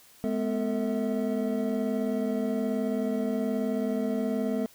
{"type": "tone cluster", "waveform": "triangle", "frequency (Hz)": [210.9, 249.7, 447.4, 647], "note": ["G#3", "B3", "A4", "E5"], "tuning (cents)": [27, 19, 29, -32], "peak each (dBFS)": [-28, -28, -31, -33], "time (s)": [0.24, 4.66], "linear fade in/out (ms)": 0, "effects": ["white hiss -56 dBFS RMS until 4.74 s"]}